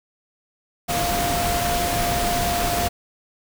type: tone in noise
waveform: sine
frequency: 698.5 Hz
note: F5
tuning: in tune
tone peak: -23 dBFS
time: 0.88-2.89 s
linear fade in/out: 20 ms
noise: pink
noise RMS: -24 dBFS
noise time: 0.88-2.89 s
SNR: -2 dB
effects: none